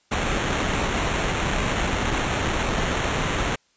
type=noise with sample-and-hold; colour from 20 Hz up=pink; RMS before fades=-24 dBFS; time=0.11-3.56 s; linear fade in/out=10 ms; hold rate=4900 Hz; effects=white hiss -64 dBFS RMS until 3.76 s + resampled to 16000 Hz